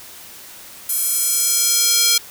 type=tone with high-pass filter sweep; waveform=square; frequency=464.7 Hz; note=A#4; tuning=5 cents flat; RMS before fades=-17 dBFS; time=0.89-2.18 s; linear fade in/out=5 ms; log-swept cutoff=11000 to 4200 Hz; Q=1.2; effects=white hiss -39 dBFS RMS until 2.3 s